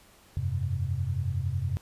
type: chord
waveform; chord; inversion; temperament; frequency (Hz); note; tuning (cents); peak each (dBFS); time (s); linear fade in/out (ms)
sine; F suspended second; none; just; 87.31 / 98.22 / 130.96; F2 / G2 / C3; 0 / +4 / +2; -31; 0.37-1.77; 0
effects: pink hiss -57 dBFS RMS until 1.81 s + resampled to 32000 Hz